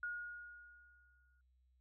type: tone with exponential decay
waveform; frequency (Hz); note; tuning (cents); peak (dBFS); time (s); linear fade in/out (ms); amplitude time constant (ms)
sine; 1438; F#6; -50; -38; 0.03-1.41; 2; 300
effects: added 63 Hz sine -70 dBFS peak until 1.8 s